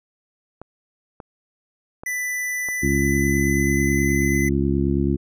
clicks, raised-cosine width 1 ms, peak -22 dBFS, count 4, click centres 0.616 / 1.202 / 2.035 / 2.687 s
square tone with pitch glide, 1989 to 2023 Hz, B6 to B6, +12 to +41 cents, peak -24 dBFS, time 2.06-4.49 s, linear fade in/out 5 ms, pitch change +29 cents, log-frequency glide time 2.64-4.03 s
harmonic tone, 69.3 Hz, C#2, in tune, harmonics 1 / 2 / 3 / 4 / 5, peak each -24 / -24 / -24 / -24 / -24 dBFS, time 2.82-5.17 s, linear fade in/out 20 ms
effects none

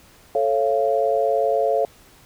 sine chord, A augmented, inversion none, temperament just, 440 / 550 / 687.5 Hz, A4 / C#5 / E#5, 0 / -14 / -27 cents, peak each -22 / -21 / -21 dBFS, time 0.35-1.85 s, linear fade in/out 2 ms, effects pink hiss -51 dBFS RMS until 2.25 s

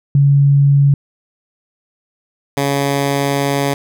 sine / 10% pulse tone pair in turn, 140.8 / 140.26 Hz, C#3 / C#3, +27 / +21 cents, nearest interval unison, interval 6 cents, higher first, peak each -7 / -6 dBFS, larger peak second, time 0.15-0.94 / 2.57-3.74 s, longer second, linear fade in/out 2 ms, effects none

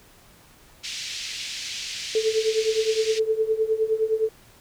white band-pass noise, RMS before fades -33 dBFS, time 0.83-3.2 s, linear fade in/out 20 ms, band 2200 to 5800 Hz, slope 24 dB/octave
sine tone with tremolo, 440 Hz, A4, in tune, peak -16 dBFS, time 2.15-4.29 s, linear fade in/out 2 ms, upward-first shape triangle, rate 9.7 Hz, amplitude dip 90%
effects pink hiss -53 dBFS RMS until 4.6 s

